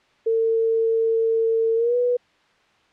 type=tone with pitch glide; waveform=sine; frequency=451.7 to 489.7 Hz; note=A4 to B4; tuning=+45 to -15 cents; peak=-17 dBFS; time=0.26-2.17 s; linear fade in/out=10 ms; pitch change=+140 cents; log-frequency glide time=1.75-1.96 s; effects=white hiss -59 dBFS RMS until 2.92 s + low-pass 3000 Hz 12 dB/octave